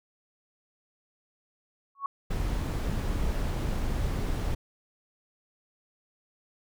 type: tone with exponential growth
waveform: sine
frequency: 1108.7 Hz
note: C#6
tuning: in tune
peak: -24 dBFS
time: 1.95-2.06 s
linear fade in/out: 2 ms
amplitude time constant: 22 ms
type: noise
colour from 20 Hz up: brown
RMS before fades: -29 dBFS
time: 2.3-4.55 s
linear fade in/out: 10 ms
effects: none